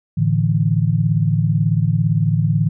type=chord; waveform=sine; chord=A suspended fourth; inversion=none; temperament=equal; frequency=110 / 146.83 / 164.81 Hz; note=A2 / D3 / E3; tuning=0 / 0 / 0 cents; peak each=-18 dBFS; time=0.17-2.69 s; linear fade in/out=10 ms; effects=none